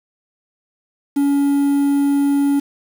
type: tone with quantisation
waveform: triangle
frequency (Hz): 282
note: C#4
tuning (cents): +30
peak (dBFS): -11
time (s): 1.16-2.6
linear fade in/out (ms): 10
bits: 6
effects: none